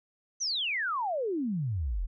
sine exponential sweep, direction down, 6272 to 36.83 Hz, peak -28 dBFS, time 0.4-2.07 s, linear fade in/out 20 ms, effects none

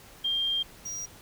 sine / square tone pair in turn, 3194 / 5734 Hz, G7 / F8, +32 / +45 cents, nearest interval minor seventh, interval 1013 cents, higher second, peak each -25 / -34 dBFS, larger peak first, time 0.24-0.63 / 0.85-1.06 s, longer first, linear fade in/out 10 ms, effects pink hiss -51 dBFS RMS until 1.21 s

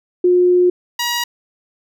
sine / 10% pulse tone pair in turn, 358.5 / 957.1 Hz, F4 / A#5, +45 / +45 cents, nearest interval octave + perfect fourth, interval 1700 cents, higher second, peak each -9 dBFS, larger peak neither, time 0.24-0.7 / 0.99-1.24 s, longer first, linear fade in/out 5 ms, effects none

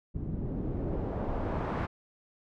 pink noise with low-pass filter sweep, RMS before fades -33 dBFS, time 0.14-1.87 s, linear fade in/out 20 ms, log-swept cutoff 210 to 1300 Hz, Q 1, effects none

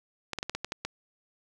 clicks, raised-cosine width 0.2 ms, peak -15 dBFS, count 8, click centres 0.333 / 0.387 / 0.429 / 0.496 / 0.55 / 0.646 / 0.721 / 0.85 s, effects none

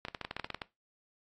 clicks, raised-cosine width 0.3 ms, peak -21 dBFS, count 12, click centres 0.051 / 0.084 / 0.148 / 0.213 / 0.249 / 0.311 / 0.366 / 0.397 / 0.445 / 0.503 / 0.546 / 0.618 s, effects noise-tail reverb RT60 0.2 s tail -18 dB re dry + AAC 32 kbps

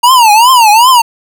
square tone with vibrato, 932.3 Hz, A#5, in tune, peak -3 dBFS, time 0.03-1.02 s, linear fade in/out 10 ms, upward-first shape triangle, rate 2.6 Hz, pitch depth 230 cents each way, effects none

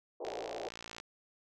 pink band-pass noise, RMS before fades -41 dBFS, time 0.2-0.69 s, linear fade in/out 10 ms, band 360 to 830 Hz, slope 48 dB/octave
click train, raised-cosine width 0.2 ms, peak -27 dBFS, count 44, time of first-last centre 0.25-1 s, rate 57.3 Hz
effects none

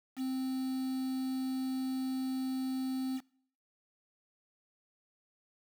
triangle tone with quantisation, 261.4 Hz, C4, 1 cent flat, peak -30 dBFS, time 0.16-3.21 s, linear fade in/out 50 ms, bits 8, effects noise-tail reverb RT60 0.6 s tail -24 dB re dry

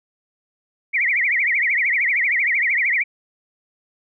sine tone with vibrato, 2100 Hz, C7, 6 cents sharp, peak -16 dBFS, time 0.93-3.04 s, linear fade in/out 20 ms, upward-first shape triangle, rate 13 Hz, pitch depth 240 cents each way, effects none

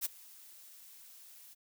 blue noise with ADSR envelope, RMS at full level -32 dBFS, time 0.01-1.55 s, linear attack 41 ms, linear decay 19 ms, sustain -23 dB, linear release 25 ms, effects none

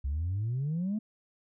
sine exponential sweep, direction up, 65.5 to 222.5 Hz, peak -27 dBFS, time 0.04-0.99 s, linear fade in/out 10 ms, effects tanh soft clip ceiling -26 dBFS

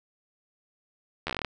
slowing click train, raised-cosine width 0.3 ms, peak -14 dBFS, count 10, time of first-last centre 1.27-1.447 s, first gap 12 ms, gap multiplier 1.12, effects none

